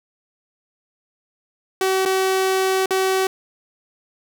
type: tone with dropouts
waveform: sawtooth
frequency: 380 Hz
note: F#4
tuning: 46 cents sharp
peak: -13 dBFS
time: 1.81-3.27 s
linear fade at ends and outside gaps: 2 ms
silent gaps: 2.052-2.058 / 2.859-2.907 s
effects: none